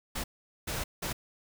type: noise bursts at uneven times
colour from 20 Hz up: pink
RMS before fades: -34 dBFS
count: 3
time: 0.15-0.24 / 0.67-0.84 / 1.02-1.13 s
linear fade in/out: 10 ms
effects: none